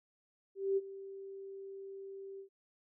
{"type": "tone with ADSR envelope", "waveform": "sine", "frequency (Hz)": 390.4, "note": "G4", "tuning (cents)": -7, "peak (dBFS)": -27, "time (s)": [0.55, 2.49], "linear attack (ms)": 220, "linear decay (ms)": 33, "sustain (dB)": -17, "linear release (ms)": 96, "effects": []}